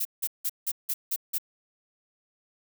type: noise bursts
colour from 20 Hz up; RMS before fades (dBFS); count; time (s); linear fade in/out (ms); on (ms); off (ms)
violet; -28; 7; 0-1.384; 10; 52; 170
effects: none